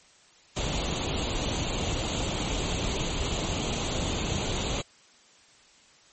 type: noise with comb filter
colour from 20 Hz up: pink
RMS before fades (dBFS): -29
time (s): 0.56-4.82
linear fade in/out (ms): 10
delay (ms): 0.29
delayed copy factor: +0.55
effects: white hiss -57 dBFS RMS until 6.12 s + MP3 32 kbps